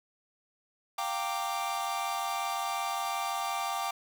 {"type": "chord", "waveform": "45% pulse", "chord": "G minor seventh", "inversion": "third", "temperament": "equal with one note detuned", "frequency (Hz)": [698.5, 784, 921.6, 1174.7], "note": ["F5", "G5", "Bb5", "D6"], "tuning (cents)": [0, 0, -20, 0], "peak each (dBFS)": [-38, -35, -39, -35], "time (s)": [0.98, 3.91], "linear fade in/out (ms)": 5, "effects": []}